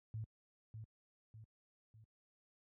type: tone with echo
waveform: sine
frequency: 110 Hz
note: A2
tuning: in tune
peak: -40 dBFS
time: 0.14-0.24 s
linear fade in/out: 0 ms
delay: 600 ms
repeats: 3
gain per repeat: -6 dB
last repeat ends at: 2.04 s
effects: high-pass 60 Hz 12 dB/octave